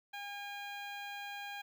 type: tone with notch filter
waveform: 15% pulse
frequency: 810 Hz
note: G#5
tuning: 43 cents flat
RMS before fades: -44 dBFS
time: 0.13-1.62 s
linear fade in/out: 10 ms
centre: 8700 Hz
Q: 0.83
effects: none